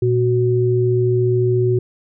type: tone pair together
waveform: sine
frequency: 118.65 / 370 Hz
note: A#2 / F#4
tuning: +31 / 0 cents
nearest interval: octave + minor sixth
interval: 1969 cents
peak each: -16 dBFS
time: 0.02-1.79 s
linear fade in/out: 5 ms
effects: none